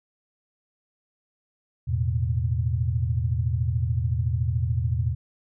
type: chord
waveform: sine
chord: E suspended fourth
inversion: none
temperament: just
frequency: 82.41 / 109.88 / 123.61 Hz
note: E2 / A2 / B2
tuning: 0 / -2 / +2 cents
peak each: -26 dBFS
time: 1.87-5.15 s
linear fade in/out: 20 ms
effects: none